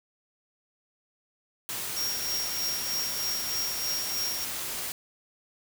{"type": "noise", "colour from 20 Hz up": "white", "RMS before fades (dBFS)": -34, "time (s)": [1.69, 4.92], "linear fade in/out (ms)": 0}
{"type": "tone with tremolo", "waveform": "square", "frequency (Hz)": 5588, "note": "F8", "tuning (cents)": 0, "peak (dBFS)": -28, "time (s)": [1.96, 4.45], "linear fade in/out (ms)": 10, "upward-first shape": "triangle", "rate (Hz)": 3.2, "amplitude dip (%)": 60}
{"effects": []}